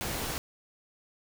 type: noise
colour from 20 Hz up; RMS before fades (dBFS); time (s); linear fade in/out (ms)
pink; -34; 0.01-0.38; 0
effects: none